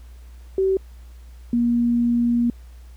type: tone pair in turn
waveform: sine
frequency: 382.8 / 237.7 Hz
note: G4 / A#3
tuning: -41 / +34 cents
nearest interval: minor sixth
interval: 825 cents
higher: first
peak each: -16 dBFS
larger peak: neither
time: 0.58-0.77 / 1.53-2.5 s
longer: second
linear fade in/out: 2 ms
effects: added 60 Hz sine -39 dBFS peak until 2.96 s + pink hiss -57 dBFS RMS until 2.96 s